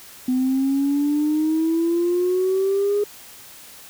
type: exponential sweep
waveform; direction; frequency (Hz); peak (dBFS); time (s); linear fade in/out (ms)
sine; up; 252.3 to 415.3; -16; 0.28-3.04; 5
effects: tanh soft clip ceiling -13 dBFS + white hiss -43 dBFS RMS until 3.89 s